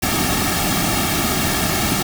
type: noise with comb filter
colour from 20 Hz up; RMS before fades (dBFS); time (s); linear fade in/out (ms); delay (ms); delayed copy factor
pink; -19; 0.02-2.03; 10; 2; -0.7
effects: none